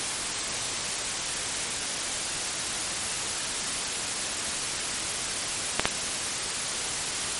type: clicks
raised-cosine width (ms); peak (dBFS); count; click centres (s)
0.3; -3; 2; 5.796 / 5.855
effects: white hiss -29 dBFS RMS until 7.39 s + MP3 48 kbps